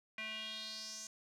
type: tone with band-pass filter sweep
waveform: square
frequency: 218.1 Hz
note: A3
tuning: 15 cents flat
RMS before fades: -45 dBFS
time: 0.18-1.07 s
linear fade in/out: 2 ms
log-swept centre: 2300 to 6700 Hz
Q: 4.4
effects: none